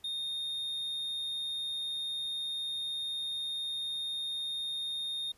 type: tone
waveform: triangle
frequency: 3678 Hz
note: A#7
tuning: 24 cents flat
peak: -32 dBFS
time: 0.04-5.32 s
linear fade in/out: 5 ms
effects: pink hiss -65 dBFS RMS until 5.37 s + resampled to 32000 Hz